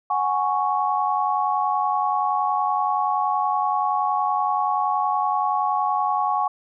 sine chord, F# suspended second, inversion none, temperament equal, 740 / 830.6 / 1108.7 Hz, F#5 / G#5 / C#6, 0 / 0 / 0 cents, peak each -25 / -23 / -23 dBFS, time 0.1-6.48 s, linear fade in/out 5 ms, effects none

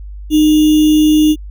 sine tone with sample-and-hold, 306.2 Hz, D#4, 28 cents flat, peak -6 dBFS, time 0.3-1.36 s, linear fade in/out 50 ms, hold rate 3150 Hz, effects added 50 Hz sine -26 dBFS peak until 1.5 s

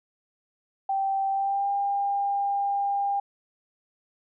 sine tone with pitch glide, 780 to 801 Hz, G5 to G5, -9 to +37 cents, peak -23 dBFS, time 0.89-3.2 s, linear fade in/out 5 ms, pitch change +46 cents, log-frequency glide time 1.3-1.7 s, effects none

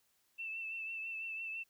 sine tone with vibrato, 2659 Hz, E7, 14 cents sharp, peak -39 dBFS, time 0.38-1.64 s, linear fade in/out 20 ms, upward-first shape triangle, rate 6 Hz, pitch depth 38 cents each way, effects white hiss -75 dBFS RMS until 1.69 s

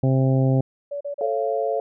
harmonic tone, 132.3 Hz, C3, 20 cents sharp, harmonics 1 / 2 / 3 / 4 / 5 / 6, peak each -17 / -23 / -29 / -27 / -32 / -36 dBFS, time 0.03-0.61 s, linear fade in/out 5 ms
sine tone bursts, 572 Hz, D5, 46 cents flat, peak -26 dBFS, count 3, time 0.91-1.278 s, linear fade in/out 10 ms, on 98 ms, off 37 ms
sine chord, A augmented, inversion none, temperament just, 440 / 550 / 687.5 Hz, A4 / C#5 / E#5, 0 / -14 / -27 cents, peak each -25 / -25 / -25 dBFS, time 1.21-1.8 s, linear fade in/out 2 ms
effects none

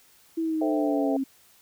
sine linear sweep, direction down, 329.6 to 266.2 Hz, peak -24 dBFS, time 0.37-1.24 s, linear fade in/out 10 ms
sine chord, A minor seventh, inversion none, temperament equal, 440 / 523.3 / 659.3 / 784 Hz, A4 / C5 / E5 / G5, 0 / 0 / 0 / 0 cents, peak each -31 / -31 / -29 / -34 dBFS, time 0.61-1.17 s, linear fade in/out 5 ms
effects white hiss -58 dBFS RMS until 1.61 s

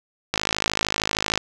click train, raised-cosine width 0.2 ms, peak -3 dBFS, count 56, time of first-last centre 0.34-1.376 s, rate 53.1 Hz, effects none

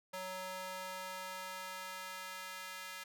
square tone with high-pass filter sweep, 186 Hz, F#3, 9 cents sharp, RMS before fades -45 dBFS, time 0.13-3.04 s, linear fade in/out 10 ms, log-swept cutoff 640 to 1600 Hz, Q 1.1, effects none

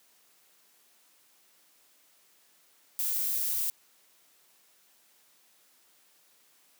violet noise, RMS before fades -30 dBFS, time 2.99-3.7 s, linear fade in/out 0 ms, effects white hiss -64 dBFS RMS until 6.79 s + high-pass 200 Hz 12 dB/octave

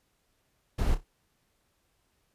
brown noise with echo, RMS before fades -25 dBFS, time 0.78-0.95 s, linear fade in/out 10 ms, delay 30 ms, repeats 3, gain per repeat -11 dB, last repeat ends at 1.04 s, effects pink hiss -73 dBFS RMS until 2.34 s + resampled to 32000 Hz

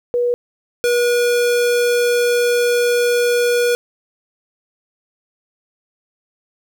sine / square tone pair in turn, 484.8 / 482.4 Hz, B4 / B4, -32 / -41 cents, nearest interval unison, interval 9 cents, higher first, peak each -14 dBFS, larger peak neither, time 0.14-0.34 / 0.84-3.75 s, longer second, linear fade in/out 0 ms, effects 9-bit

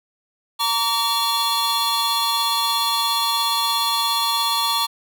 45% pulse tone cluster, 919 / 1147 / 3424 / 4205 Hz, A#5 / D6 / A7 / C8, -25 / -41 / -48 / +8 cents, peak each -24 dBFS, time 0.59-4.87 s, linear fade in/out 20 ms, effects none

